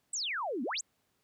sine exponential two-way sweep, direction down then up, 8372 to 221.9 to 8372 Hz, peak -32 dBFS, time 0.13-0.81 s, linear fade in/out 5 ms, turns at 0.63 s, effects pink hiss -75 dBFS RMS until 1.23 s + high-pass 100 Hz 12 dB/octave

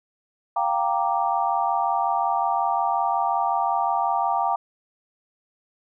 sine chord, G minor seventh, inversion third, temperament equal, 698.5 / 784 / 932.3 / 1174.7 Hz, F5 / G5 / Bb5 / D6, 0 / 0 / 0 / 0 cents, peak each -26 / -24 / -25 / -28 dBFS, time 0.56-4.56 s, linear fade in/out 5 ms, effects none

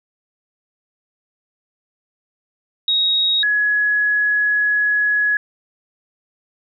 sine tone pair in turn, 3779 / 1683.4 Hz, A#7 / G#6, +23 / +23 cents, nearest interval octave + major second, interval 1400 cents, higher first, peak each -14 dBFS, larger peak neither, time 2.88-3.43 / 3.43-5.37 s, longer second, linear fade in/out 2 ms, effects none

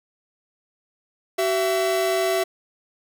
45% pulse tone pair together, 379.2 / 669 Hz, F#4 / E5, +43 / +25 cents, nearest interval minor seventh, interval 982 cents, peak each -23 / -22 dBFS, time 1.38-2.44 s, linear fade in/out 10 ms, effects none

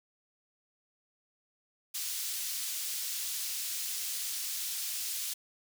pink high-pass noise, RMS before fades -36 dBFS, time 1.94-5.34 s, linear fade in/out 10 ms, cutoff 4500 Hz, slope 12 dB/octave, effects none

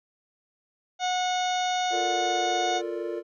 harmonic tone, 730 Hz, F#5, 24 cents flat, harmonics 1 / 2 / 3 / 4 / 5 / 6 / 7 / 8 / 9, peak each -25 / -36 / -37 / -38 / -34 / -44 / -49 / -41 / -41 dBFS, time 0.99-2.82 s, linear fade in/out 50 ms
triangle chord, Bb major seventh, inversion second, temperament equal with one note detuned, 349.2 / 442 / 466.2 / 587.3 Hz, F4 / A4 / Bb4 / D5, 0 / +8 / 0 / 0 cents, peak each -30 / -34 / -34 / -35 dBFS, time 1.9-3.23 s, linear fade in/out 50 ms
effects none

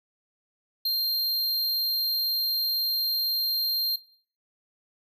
square tone, 4186 Hz, C8, in tune, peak -24 dBFS, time 0.85-3.96 s, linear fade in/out 5 ms, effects noise-tail reverb RT60 0.5 s tail -18 dB re dry

